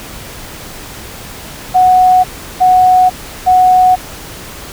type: tone bursts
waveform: sine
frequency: 737 Hz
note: F#5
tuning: 7 cents flat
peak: -4 dBFS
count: 3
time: 1.74-3.96 s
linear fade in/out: 20 ms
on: 500 ms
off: 360 ms
effects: pink hiss -29 dBFS RMS until 4.72 s